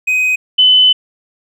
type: tone pair in turn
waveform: triangle / sine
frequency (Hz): 2511 / 3020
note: D#7 / F#7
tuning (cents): +15 / +35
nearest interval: minor third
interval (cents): 320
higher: second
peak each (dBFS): -9 / -5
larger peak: second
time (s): 0.07-0.36 / 0.58-0.93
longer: second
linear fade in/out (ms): 10
effects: none